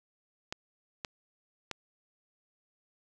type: clicks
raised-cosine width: 0.2 ms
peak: -18 dBFS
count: 3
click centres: 0.525 / 1.048 / 1.713 s
effects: none